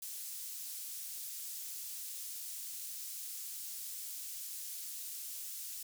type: high-pass noise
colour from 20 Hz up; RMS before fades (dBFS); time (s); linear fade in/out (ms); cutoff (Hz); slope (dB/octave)
pink; -44; 0.02-5.83; 5; 7300; 12
effects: none